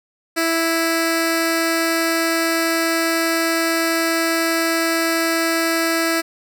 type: tone with notch filter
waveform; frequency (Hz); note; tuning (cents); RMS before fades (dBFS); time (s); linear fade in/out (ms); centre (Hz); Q
10% pulse; 329.6; E4; 0; -19; 0.36-6.22; 20; 920; 1.6
effects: none